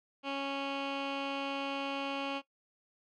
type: tone with low-pass filter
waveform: 15% pulse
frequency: 276.3 Hz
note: C#4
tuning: 6 cents flat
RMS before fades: -36 dBFS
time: 0.23-2.42 s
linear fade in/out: 50 ms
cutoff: 3100 Hz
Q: 2.5
effects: noise-tail reverb RT60 0.1 s tail -17 dB re dry